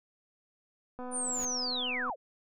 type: click train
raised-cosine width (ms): 1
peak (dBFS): -29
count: 278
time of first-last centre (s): 0.99-2.098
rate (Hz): 250
type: linear sweep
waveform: sine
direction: down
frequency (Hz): 9380 to 447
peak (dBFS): -31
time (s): 1.11-2.16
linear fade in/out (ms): 50
type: noise with exponential growth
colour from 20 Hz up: pink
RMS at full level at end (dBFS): -43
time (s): 1.13-1.45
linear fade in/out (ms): 2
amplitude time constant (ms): 69
effects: none